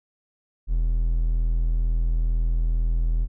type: tone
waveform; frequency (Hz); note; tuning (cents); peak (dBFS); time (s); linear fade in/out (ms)
triangle; 41.08; E1; -5; -17; 0.67-3.28; 50
effects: none